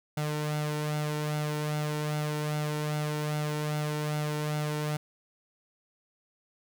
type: tone with flanger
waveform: sawtooth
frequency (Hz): 150.6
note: D3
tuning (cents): +44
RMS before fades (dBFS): -31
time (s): 0.17-4.97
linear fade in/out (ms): 5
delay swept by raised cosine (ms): 1.4 to 2.17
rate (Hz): 2.5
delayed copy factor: +0.55
effects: none